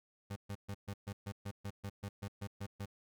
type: tone bursts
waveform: 30% pulse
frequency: 100.3 Hz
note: G2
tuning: 40 cents sharp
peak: -37 dBFS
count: 14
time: 0.3-2.858 s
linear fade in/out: 10 ms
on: 62 ms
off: 130 ms
effects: none